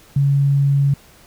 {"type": "tone", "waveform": "sine", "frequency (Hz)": 140, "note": "C#3", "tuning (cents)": 18, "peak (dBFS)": -12, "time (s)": [0.16, 0.94], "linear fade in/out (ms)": 5, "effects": ["pink hiss -48 dBFS RMS until 1.26 s"]}